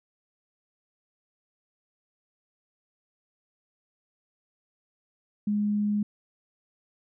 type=tone; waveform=sine; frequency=207.7 Hz; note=G#3; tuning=in tune; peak=-23 dBFS; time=5.47-6.03 s; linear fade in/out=5 ms; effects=none